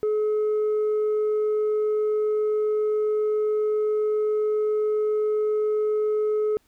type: tone with tanh clipping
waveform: sine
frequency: 426.3 Hz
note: G#4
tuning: 45 cents sharp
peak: -21 dBFS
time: 0.03-6.57 s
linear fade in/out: 0 ms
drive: 2 dB
effects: pink hiss -65 dBFS RMS until 6.67 s